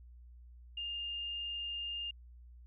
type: tone with frequency modulation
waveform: sine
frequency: 2815 Hz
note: F7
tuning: 13 cents sharp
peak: -37 dBFS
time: 0.77-2.11 s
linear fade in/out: 5 ms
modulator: 21.6 Hz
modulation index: 0.58
effects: added 60 Hz sine -52 dBFS peak until 2.66 s